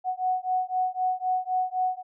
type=beating tone pair; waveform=sine; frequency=738 / 741.9 Hz; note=F#5 / F#5; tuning=-5 / +4 cents; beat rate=3.9 Hz; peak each=-27 dBFS; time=0.04-2.03 s; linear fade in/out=50 ms; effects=none